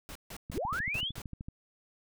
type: noise bursts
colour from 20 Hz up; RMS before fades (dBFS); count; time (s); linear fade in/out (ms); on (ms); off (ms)
pink; -44; 6; 0.09-1.218; 0; 63; 150
type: click train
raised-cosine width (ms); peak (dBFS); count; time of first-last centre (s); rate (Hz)
5; -28; 14; 0.5-1.485; 13.2
type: linear sweep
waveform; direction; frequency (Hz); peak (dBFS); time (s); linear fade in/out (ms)
sine; up; 61.74 to 3520; -31; 0.52-1.12; 50
effects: none